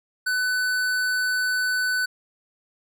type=tone with hard clipping; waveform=sine; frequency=1500 Hz; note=F#6; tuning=23 cents sharp; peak=-23 dBFS; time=0.26-2.06 s; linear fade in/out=10 ms; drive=15 dB; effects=none